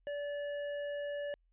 sine tone with tanh clipping, 578 Hz, D5, 28 cents flat, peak -38 dBFS, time 0.07-1.34 s, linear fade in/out 0 ms, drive 13 dB, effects added 42 Hz sine -69 dBFS peak until 1.52 s + resampled to 8000 Hz

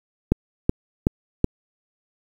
click train, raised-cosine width 3 ms, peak -3 dBFS, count 4, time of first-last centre 0.32-1.444 s, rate 2.67 Hz, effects 7-bit

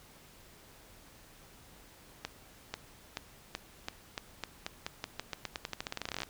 accelerating click train, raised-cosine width 0.2 ms, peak -18 dBFS, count 30, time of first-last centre 2.25-6.233 s, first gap 490 ms, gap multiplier 0.88, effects pink hiss -57 dBFS RMS until 6.29 s

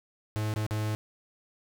45% pulse tone with dropouts, 107.2 Hz, A2, 45 cents flat, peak -28 dBFS, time 0.36-0.95 s, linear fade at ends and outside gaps 0 ms, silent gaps 0.539-0.561 / 0.665-0.709 s, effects none

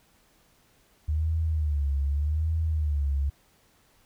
sine tone with vibrato, 74.9 Hz, D2, 35 cents sharp, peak -23 dBFS, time 1.08-3.3 s, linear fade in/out 10 ms, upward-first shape sine, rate 0.84 Hz, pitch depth 130 cents each way, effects pink hiss -63 dBFS RMS until 4.05 s

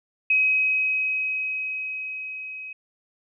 sine tone with level ramp, 2537 Hz, D#7, 33 cents sharp, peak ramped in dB -16 to -34 dBFS, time 0.3-2.73 s, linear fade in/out 5 ms, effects none

